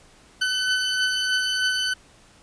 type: beating tone pair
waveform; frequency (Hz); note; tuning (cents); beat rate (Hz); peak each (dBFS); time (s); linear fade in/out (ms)
20% pulse; 1507 / 1510.2; F#6 / F#6; +31 / +35; 3.2; -24 / -17; 0.41-1.94; 10
effects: pink hiss -53 dBFS RMS until 2.42 s + resampled to 22050 Hz